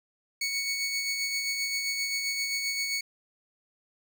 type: tone with tremolo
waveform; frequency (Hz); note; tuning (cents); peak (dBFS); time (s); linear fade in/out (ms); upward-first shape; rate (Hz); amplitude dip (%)
20% pulse; 2223; C#7; +4; -22; 0.41-3.01; 5; sine; 7.6; 35
effects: none